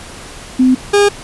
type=tone pair in turn; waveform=sine / 40% pulse; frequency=256.4 / 407 Hz; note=C4 / G#4; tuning=-35 / -35 cents; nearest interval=minor sixth; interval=800 cents; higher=second; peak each=-6 dBFS; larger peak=neither; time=0.59-0.75 / 0.93-1.09 s; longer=neither; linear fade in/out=10 ms; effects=pink hiss -32 dBFS RMS until 1.23 s + resampled to 24000 Hz